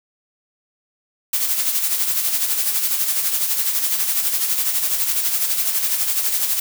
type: noise with tremolo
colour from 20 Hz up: blue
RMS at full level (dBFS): -18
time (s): 1.33-6.6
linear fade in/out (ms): 5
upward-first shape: sine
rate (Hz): 12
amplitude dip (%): 50
effects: none